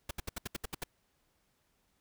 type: noise bursts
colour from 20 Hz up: pink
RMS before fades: -37 dBFS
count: 9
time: 0.09-0.838 s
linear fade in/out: 5 ms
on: 20 ms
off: 71 ms
effects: pink hiss -75 dBFS RMS until 2 s